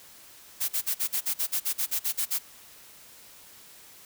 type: noise bursts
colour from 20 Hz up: blue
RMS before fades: -27 dBFS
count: 14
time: 0.6-2.389 s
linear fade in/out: 20 ms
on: 86 ms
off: 45 ms
effects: white hiss -51 dBFS RMS until 4.05 s